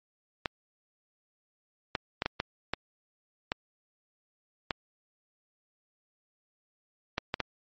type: clicks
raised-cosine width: 0.3 ms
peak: -12 dBFS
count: 11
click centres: 0.458 / 1.952 / 2.221 / 2.26 / 2.401 / 2.736 / 3.519 / 4.708 / 7.181 / 7.341 / 7.403 s
effects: MP3 32 kbps